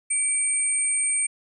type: tone pair together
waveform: sine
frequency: 2300 / 8684 Hz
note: D7 / C#9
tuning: -37 / -37 cents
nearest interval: octave + major seventh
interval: 2300 cents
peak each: -31 / -21 dBFS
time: 0.1-1.27 s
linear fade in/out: 10 ms
effects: none